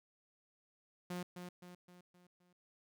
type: tone with echo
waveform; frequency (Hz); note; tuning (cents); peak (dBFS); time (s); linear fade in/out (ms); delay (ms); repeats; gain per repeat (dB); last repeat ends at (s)
sawtooth; 178.4; F3; +37; -36; 1.1-1.23; 5; 260; 5; -6; 2.53
effects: none